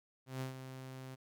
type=tone with ADSR envelope; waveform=sawtooth; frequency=130.81 Hz; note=C3; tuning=in tune; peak=-33 dBFS; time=0.26-1.16 s; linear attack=150 ms; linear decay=120 ms; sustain=-9 dB; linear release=22 ms; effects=none